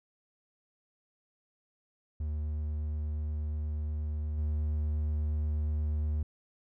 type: tone with level steps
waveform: triangle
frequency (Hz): 75.7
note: D#2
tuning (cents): -47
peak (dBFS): -29 / -26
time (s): 2.2-6.23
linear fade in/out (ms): 5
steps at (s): 4.37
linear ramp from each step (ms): 20
effects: none